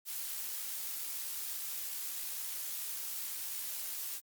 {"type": "noise with amplitude modulation", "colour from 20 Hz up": "blue", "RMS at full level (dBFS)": -38, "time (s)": [0.05, 4.21], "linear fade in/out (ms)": 50, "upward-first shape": "sine", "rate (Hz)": 64.4, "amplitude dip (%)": 30, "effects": ["Opus 48 kbps"]}